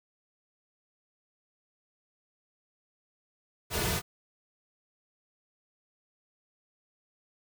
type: noise with comb filter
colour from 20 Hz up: pink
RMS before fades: -30 dBFS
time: 3.7-4.02 s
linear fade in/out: 50 ms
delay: 3.7 ms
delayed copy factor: -1
effects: none